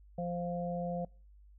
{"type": "harmonic tone", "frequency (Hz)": 174.61, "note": "F3", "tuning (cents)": 0, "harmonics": [1, 3, 4], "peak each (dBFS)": [-36, -38, -40], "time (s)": [0.18, 1.05], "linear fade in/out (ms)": 5, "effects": ["noise-tail reverb RT60 0.4 s tail -26 dB re dry", "added 50 Hz sine -55 dBFS peak until 1.58 s"]}